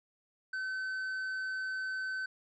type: tone with tanh clipping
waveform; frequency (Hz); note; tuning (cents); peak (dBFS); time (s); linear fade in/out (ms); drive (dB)
triangle; 1527; G6; -46; -35; 0.53-2.26; 5; 9
effects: none